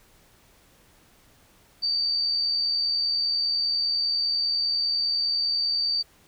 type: tone with amplitude modulation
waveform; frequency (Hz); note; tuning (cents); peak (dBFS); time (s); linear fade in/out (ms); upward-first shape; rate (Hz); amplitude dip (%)
sine; 4615; D8; -31; -20; 1.82-6.03; 20; sine; 80; 45
effects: pink hiss -58 dBFS RMS until 6.27 s